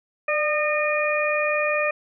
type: harmonic tone with a mistuned harmonic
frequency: 610 Hz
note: D#5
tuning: 34 cents flat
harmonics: 1 / 2 / 3 / 4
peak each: -23 / -28 / -28 / -25 dBFS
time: 0.28-1.91 s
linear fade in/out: 5 ms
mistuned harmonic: 1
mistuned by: -41 cents
effects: none